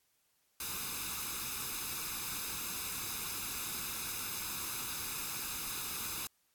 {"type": "noise with comb filter", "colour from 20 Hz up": "white", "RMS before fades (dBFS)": -39, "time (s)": [0.6, 6.27], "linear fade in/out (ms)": 2, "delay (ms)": 0.79, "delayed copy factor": 0.65, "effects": ["white hiss -75 dBFS RMS until 6.54 s", "AAC 64 kbps"]}